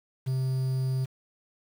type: tone with quantisation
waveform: triangle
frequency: 130.81 Hz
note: C3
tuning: in tune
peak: -23 dBFS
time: 0.26-1.06 s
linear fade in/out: 20 ms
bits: 8
effects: none